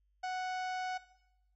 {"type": "harmonic tone", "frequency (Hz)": 740, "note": "F#5", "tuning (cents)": 0, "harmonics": [1, 2, 3, 4, 5, 6, 7, 8, 9, 10], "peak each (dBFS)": [-35, -44, -49, -54, -60, -54, -55, -59, -65, -65], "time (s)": [0.23, 0.98], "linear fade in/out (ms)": 10, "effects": ["noise-tail reverb RT60 0.9 s tail -17 dB re dry", "added 50 Hz sine -70 dBFS peak until 1.55 s"]}